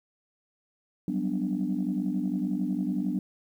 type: chord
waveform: sine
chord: G major seventh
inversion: third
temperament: equal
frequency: 185 / 196 / 246.9 / 293.7 Hz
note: F#3 / G3 / B3 / D4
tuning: 0 / 0 / 0 / 0 cents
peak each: -31 dBFS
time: 1.08-3.19 s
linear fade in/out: 2 ms
effects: tanh soft clip ceiling -18 dBFS + 10-bit